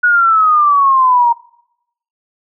sine exponential sweep, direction down, 1466 to 932.3 Hz, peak -7 dBFS, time 0.03-1.33 s, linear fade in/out 10 ms, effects noise-tail reverb RT60 0.8 s tail -24 dB re dry

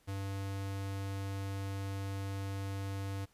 square tone, 98 Hz, G2, in tune, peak -37 dBFS, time 0.07-3.26 s, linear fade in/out 20 ms, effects pink hiss -69 dBFS RMS until 3.33 s + resampled to 32000 Hz

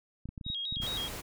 clicks, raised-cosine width 5 ms, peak -28 dBFS, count 10, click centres 0.256 / 0.29 / 0.378 / 0.412 / 0.465 / 0.501 / 0.725 / 0.769 / 0.802 / 0.835 s
sine tone with vibrato, 3517 Hz, A7, 1 cent flat, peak -33 dBFS, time 0.44-1.1 s, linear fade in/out 50 ms, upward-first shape square, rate 4.7 Hz, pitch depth 130 cents each way
pink noise, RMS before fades -40 dBFS, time 0.81-1.22 s, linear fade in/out 20 ms
effects none

